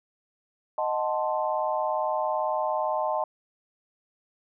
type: chord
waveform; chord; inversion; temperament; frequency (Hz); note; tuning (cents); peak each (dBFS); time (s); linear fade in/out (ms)
sine; D# diminished seventh; none; equal; 622.3 / 740 / 880 / 1046.5; D#5 / F#5 / A5 / C6; 0 / 0 / 0 / 0; -28 / -32 / -29 / -32; 0.78-3.24; 2
effects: none